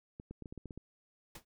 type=clicks; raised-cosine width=3 ms; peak=-32 dBFS; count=9; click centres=0.199 / 0.31 / 0.423 / 0.458 / 0.525 / 0.577 / 0.657 / 0.708 / 0.776 s
type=noise with exponential decay; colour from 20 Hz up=pink; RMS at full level=-42 dBFS; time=1.35-1.45 s; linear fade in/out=5 ms; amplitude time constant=20 ms
effects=none